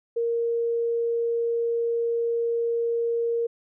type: tone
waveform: sine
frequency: 466.2 Hz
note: A#4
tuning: in tune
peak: -22 dBFS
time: 0.16-3.47 s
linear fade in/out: 10 ms
effects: none